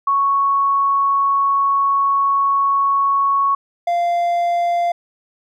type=tone pair in turn; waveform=sine / triangle; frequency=1108.7 / 693.4 Hz; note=C#6 / F5; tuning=0 / -13 cents; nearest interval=minor sixth; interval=813 cents; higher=first; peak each=-13 dBFS; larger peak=neither; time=0.07-3.55 / 3.87-4.92 s; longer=first; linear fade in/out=5 ms; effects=none